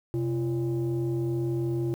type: tone pair together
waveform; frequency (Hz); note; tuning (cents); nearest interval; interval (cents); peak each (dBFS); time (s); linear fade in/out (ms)
sine; 128.21 / 342; C3 / F4; -35 / -36; octave + perfect fourth; 1699; -26; 0.14-1.94; 0
effects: tanh soft clip ceiling -22 dBFS + 9-bit